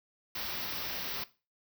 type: band-stop noise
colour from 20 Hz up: white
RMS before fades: -37 dBFS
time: 0.35-1.24 s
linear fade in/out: 5 ms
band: 5800 to 14000 Hz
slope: 96 dB/octave
effects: noise-tail reverb RT60 0.3 s tail -17 dB re dry